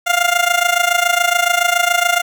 15% pulse tone with amplitude modulation, 701 Hz, F5, 6 cents sharp, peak -3 dBFS, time 0.06-2.22 s, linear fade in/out 20 ms, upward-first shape sine, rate 27.1 Hz, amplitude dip 80%, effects none

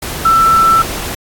sine tone in noise, 1332 Hz, E6, 18 cents sharp, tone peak -6 dBFS, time 0.25-0.82 s, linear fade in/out 5 ms, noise pink, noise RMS -22 dBFS, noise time 0.02-1.15 s, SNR +13 dB, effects AAC 64 kbps

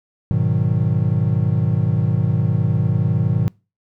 triangle chord, G# minor seventh, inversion none, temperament equal, 103.83 / 123.47 / 155.56 / 185 Hz, G#2 / B2 / D#3 / F#3, 0 / 0 / 0 / 0 cents, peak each -18 / -18 / -18 / -23 dBFS, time 0.31-3.48 s, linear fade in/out 0 ms, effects noise-tail reverb RT60 0.3 s tail -26 dB re dry

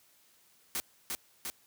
white noise with echo, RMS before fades -34 dBFS, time 0.75-0.8 s, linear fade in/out 0 ms, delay 350 ms, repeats 2, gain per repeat -2 dB, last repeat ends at 1.5 s, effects white hiss -65 dBFS RMS until 1.66 s + high-pass 60 Hz 12 dB/octave

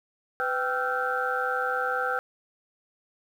sine tone cluster, 503 / 781 / 1324 / 1404 / 1548 Hz, B4 / G5 / E6 / F6 / G6, +32 / -7 / +7 / +9 / -22 cents, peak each -31 dBFS, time 0.4-2.19 s, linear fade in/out 0 ms, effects tanh soft clip ceiling -14 dBFS + 9-bit

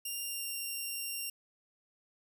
5% pulse tone with pitch glide, 2794 to 2771 Hz, F7 to F7, 0 to -14 cents, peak -28 dBFS, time 0.05-1.3 s, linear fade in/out 5 ms, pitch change -14 cents, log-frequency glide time 0.23-0.55 s, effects none

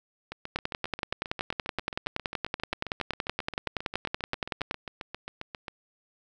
two click trains, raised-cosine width 0.3 ms, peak -12 / -20 dBFS, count 45 / 41, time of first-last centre 0.56-4.711 / 0.32-5.682 s, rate 10.6 / 7.46 Hz, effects none

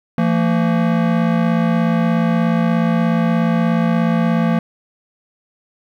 square tone pair together, 170 / 226.8 Hz, F3 / A#3, -46 / -47 cents, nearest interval perfect fourth, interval 499 cents, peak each -17 dBFS, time 0.18-4.59 s, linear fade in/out 2 ms, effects low-pass 2000 Hz 12 dB/octave + 8-bit

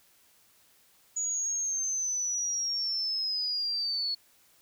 sine linear sweep, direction down, 6840 to 4371 Hz, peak -28 dBFS, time 1.16-4.15 s, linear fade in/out 10 ms, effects white hiss -63 dBFS RMS until 4.61 s

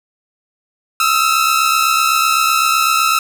sawtooth tone pair together, 1279.1 / 1347 Hz, D#6 / E6, +47 / +37 cents, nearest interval minor second, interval 90 cents, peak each -11 dBFS, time 1-3.19 s, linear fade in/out 2 ms, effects 7-bit

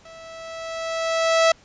sawtooth tone with level ramp, 655 Hz, E5, 11 cents flat, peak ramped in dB -38 to -9 dBFS, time 0.05-1.52 s, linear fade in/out 5 ms, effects pink hiss -53 dBFS RMS until 1.64 s + resampled to 16000 Hz

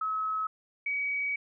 sine tone pair in turn, 1286 / 2267 Hz, E6 / C#7, -43 / +38 cents, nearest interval minor seventh, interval 981 cents, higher second, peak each -28 dBFS, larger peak neither, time 0.01-0.47 / 0.86-1.36 s, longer second, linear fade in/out 5 ms, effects none

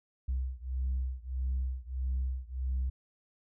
sine beating tone pair, 63.8 / 65.4 Hz, C2 / C2, -43 / 0 cents, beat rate 1.6 Hz, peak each -32 / -33 dBFS, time 0.28-2.9 s, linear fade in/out 10 ms, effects tanh soft clip ceiling -26 dBFS

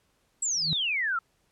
sine exponential sweep, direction down, 7902 to 1300 Hz, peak -25 dBFS, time 0.42-1.19 s, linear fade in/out 5 ms
sine tone with exponential growth, 159.1 Hz, D#3, 39 cents sharp, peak -25 dBFS, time 0.52-0.73 s, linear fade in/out 0 ms, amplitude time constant 44 ms
effects pink hiss -70 dBFS RMS until 1.51 s + low-pass 12000 Hz 12 dB/octave

